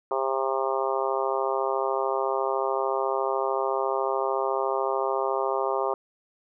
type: harmonic tone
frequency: 133.8 Hz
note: C3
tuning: 39 cents sharp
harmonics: 3 / 4 / 5 / 6 / 7 / 8 / 9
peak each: -29 / -30 / -31 / -32 / -32 / -33 / -34 dBFS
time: 0.11-5.94 s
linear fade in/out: 2 ms
effects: none